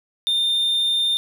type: tone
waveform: triangle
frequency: 3616 Hz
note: A7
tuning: 47 cents sharp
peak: -16 dBFS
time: 0.27-1.17 s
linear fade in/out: 0 ms
effects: none